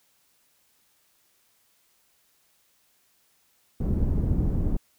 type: low-pass noise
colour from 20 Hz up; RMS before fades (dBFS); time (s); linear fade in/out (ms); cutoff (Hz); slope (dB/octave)
pink; -24; 3.8-4.77; 5; 230; 12
effects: white hiss -66 dBFS RMS until 4.98 s